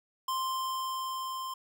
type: tone with level ramp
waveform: square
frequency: 1046.5 Hz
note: C6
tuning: in tune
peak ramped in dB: -30 to -36 dBFS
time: 0.28-1.54 s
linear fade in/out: 5 ms
effects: none